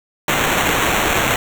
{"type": "noise with sample-and-hold", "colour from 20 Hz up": "white", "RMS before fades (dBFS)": -17, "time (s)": [0.28, 1.36], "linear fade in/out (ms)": 2, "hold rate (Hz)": 4900, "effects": []}